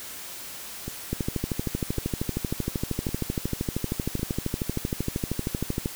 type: two click trains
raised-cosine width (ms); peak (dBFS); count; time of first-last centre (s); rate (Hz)
3; -13 / -19; 62 / 4; 1.13-5.859 / 0.88-4.195; 12.9 / 0.905
effects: white hiss -39 dBFS RMS until 5.95 s